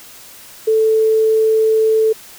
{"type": "tone", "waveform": "sine", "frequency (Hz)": 440, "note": "A4", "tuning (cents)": 0, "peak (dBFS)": -10, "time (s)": [0.67, 2.13], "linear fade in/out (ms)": 10, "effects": ["white hiss -39 dBFS RMS until 2.38 s"]}